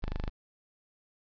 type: tone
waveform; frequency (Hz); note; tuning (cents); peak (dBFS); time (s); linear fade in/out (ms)
sawtooth; 25.18; G0; +47; -28; 0.02-0.3; 10
effects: resampled to 11025 Hz + 10-bit